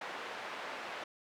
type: band-pass noise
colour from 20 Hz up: pink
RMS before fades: -43 dBFS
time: 0.01-1.04 s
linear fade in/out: 5 ms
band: 580 to 2500 Hz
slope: 12 dB/octave
effects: none